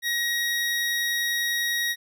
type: tone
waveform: 25% pulse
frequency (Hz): 1890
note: A#6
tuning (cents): +23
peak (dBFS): -20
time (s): 0.02-1.96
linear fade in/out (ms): 50
effects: none